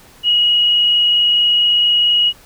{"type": "tone with frequency modulation", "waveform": "sine", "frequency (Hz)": 2898, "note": "F#7", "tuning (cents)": -37, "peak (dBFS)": -10, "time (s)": [0.23, 2.33], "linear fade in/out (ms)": 50, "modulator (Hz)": 24.4, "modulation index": 0.75, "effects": ["pink hiss -45 dBFS RMS until 2.45 s"]}